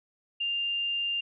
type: tone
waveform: sine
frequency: 2797 Hz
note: F7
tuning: 2 cents sharp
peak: -27 dBFS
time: 0.4-1.21 s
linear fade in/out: 10 ms
effects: none